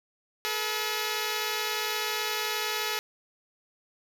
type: tone pair together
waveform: 5% pulse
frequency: 428.5 / 480 Hz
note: A4 / B4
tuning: -46 / -49 cents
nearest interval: major second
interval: 197 cents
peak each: -18 / -22 dBFS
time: 0.45-2.99 s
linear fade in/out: 0 ms
effects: none